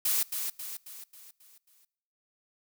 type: noise with echo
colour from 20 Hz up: blue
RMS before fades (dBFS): -27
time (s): 0.05-0.23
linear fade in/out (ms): 5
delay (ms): 270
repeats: 6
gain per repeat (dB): -6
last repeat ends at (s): 1.85
effects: noise-tail reverb RT60 0.8 s tail -23 dB re dry